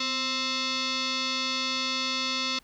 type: tone with frequency modulation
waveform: sine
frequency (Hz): 532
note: C5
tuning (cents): +29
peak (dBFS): -26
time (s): 0-2.59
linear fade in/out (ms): 5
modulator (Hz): 788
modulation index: 6
effects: pink hiss -61 dBFS RMS until 2.63 s